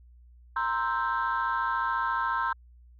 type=chord; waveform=sine; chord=C dominant seventh; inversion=third; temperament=equal; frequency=932.3 / 1046.5 / 1318.5 / 1568 Hz; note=Bb5 / C6 / E6 / G6; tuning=0 / 0 / 0 / 0 cents; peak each=-30 / -29 / -31 / -31 dBFS; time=0.56-2.53 s; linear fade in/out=5 ms; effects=tanh soft clip ceiling -19 dBFS + added 60 Hz sine -51 dBFS peak until 2.99 s